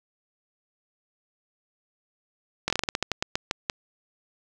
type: slowing click train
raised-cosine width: 0.2 ms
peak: -7 dBFS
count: 14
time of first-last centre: 2.68-3.698 s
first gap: 21 ms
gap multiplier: 1.2
effects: none